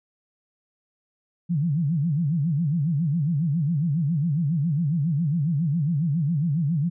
sine tone with vibrato, 155.56 Hz, D#3, in tune, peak -20 dBFS, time 1.49-6.9 s, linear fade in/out 20 ms, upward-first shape sine, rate 7.3 Hz, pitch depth 220 cents each way, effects none

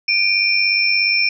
sine tone cluster, 2353 / 2450 / 5370 Hz, D7 / D#7 / E8, +3 / -27 / +31 cents, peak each -18 dBFS, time 0.08-1.29 s, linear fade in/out 5 ms, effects none

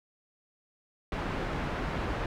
pink low-pass noise, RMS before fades -33 dBFS, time 1.12-2.26 s, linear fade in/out 2 ms, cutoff 2000 Hz, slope 12 dB/octave, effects none

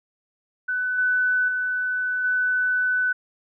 sine tone with level steps, 1499 Hz, F#6, 22 cents sharp, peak -22 / -18 / -22 / -19 dBFS, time 0.68-3.13 s, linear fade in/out 10 ms, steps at 0.98 / 1.48 / 2.24 s, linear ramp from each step 5 ms, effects none

